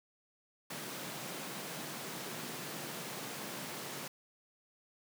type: high-pass noise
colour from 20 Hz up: pink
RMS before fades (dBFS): -43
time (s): 0.7-4.08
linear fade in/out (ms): 5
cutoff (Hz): 130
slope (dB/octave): 48
effects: none